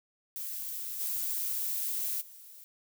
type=noise with level steps; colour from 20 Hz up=violet; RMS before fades=-38 / -33 / -51 dBFS; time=0.36-2.64 s; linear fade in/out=0 ms; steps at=0.99 / 2.2 s; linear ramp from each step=20 ms; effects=none